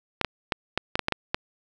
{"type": "clicks", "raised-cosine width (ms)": 0.3, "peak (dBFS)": -7, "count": 9, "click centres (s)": [0.213, 0.247, 0.522, 0.776, 0.955, 0.993, 1.084, 1.123, 1.345], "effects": []}